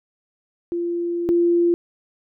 sine tone pair in turn, 344.5 / 344.5 Hz, F4 / F4, -24 / -24 cents, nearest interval unison, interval 0 cents, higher neither, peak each -21 / -14 dBFS, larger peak second, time 0.72-1.29 / 1.29-1.74 s, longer first, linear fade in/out 0 ms, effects none

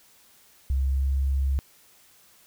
sine tone with pitch glide, 67 to 67.86 Hz, C2 to C#2, +42 to -36 cents, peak -21 dBFS, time 0.7-1.59 s, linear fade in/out 0 ms, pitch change +22 cents, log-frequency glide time 0.86-1.05 s, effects white hiss -57 dBFS RMS until 2.46 s

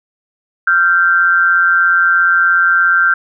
sine tone pair together, 1384.1 / 1561 Hz, F6 / G6, -16 / -8 cents, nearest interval major second, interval 208 cents, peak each -11 dBFS, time 0.67-3.14 s, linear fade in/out 5 ms, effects none

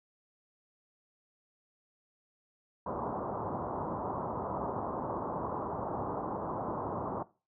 white low-pass noise, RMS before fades -36 dBFS, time 2.86-7.23 s, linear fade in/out 5 ms, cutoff 1100 Hz, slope 48 dB/octave, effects noise-tail reverb RT60 0.3 s tail -18 dB re dry + high-pass 80 Hz 12 dB/octave

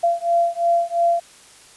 sine beating tone pair, 683 / 685.9 Hz, F5 / F5, -39 / -31 cents, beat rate 2.9 Hz, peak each -19 dBFS, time 0.03-1.2 s, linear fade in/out 10 ms, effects white hiss -47 dBFS RMS until 1.76 s + resampled to 24000 Hz

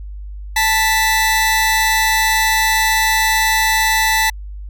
sawtooth tone pair together, 880 / 1975.5 Hz, A5 / B6, 0 / 0 cents, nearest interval octave + major second, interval 1400 cents, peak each -12 dBFS, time 0.56-4.3 s, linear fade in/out 5 ms, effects added 50 Hz sine -27 dBFS peak until 4.69 s

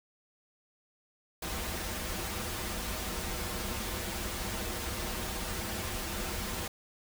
pink noise with comb filter, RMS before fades -36 dBFS, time 1.42-6.68 s, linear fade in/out 5 ms, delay 7.1 ms, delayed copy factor -0.75, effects none

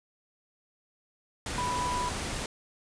sine tone in noise, 987 Hz, B5, 1 cent flat, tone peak -29 dBFS, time 1.58-2.09 s, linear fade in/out 2 ms, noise pink, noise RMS -34 dBFS, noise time 1.46-2.46 s, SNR +2 dB, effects resampled to 22050 Hz

